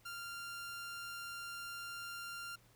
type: tone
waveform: sawtooth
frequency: 1391 Hz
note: F6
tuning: 7 cents flat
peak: -40 dBFS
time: 0.05-2.56 s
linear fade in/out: 10 ms
effects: added 117 Hz sine -69 dBFS peak until 2.75 s + pink hiss -68 dBFS RMS until 2.75 s